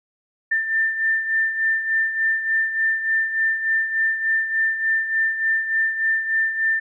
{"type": "beating tone pair", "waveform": "sine", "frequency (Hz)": [1788, 1791.4], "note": ["A6", "A6"], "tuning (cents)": [27, 31], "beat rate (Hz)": 3.4, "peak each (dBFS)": [-19, -26], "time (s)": [0.51, 6.8], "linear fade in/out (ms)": 10, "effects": []}